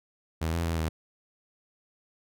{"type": "tone with pitch steps", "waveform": "sawtooth", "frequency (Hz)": [80.8, 84.3, 82.8, 79.7], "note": ["E2", "E2", "E2", "D#2"], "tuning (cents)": [-34, 39, 8, 42], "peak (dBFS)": -23, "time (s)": [0.41, 0.89], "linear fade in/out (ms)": 10, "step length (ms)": 120, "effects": []}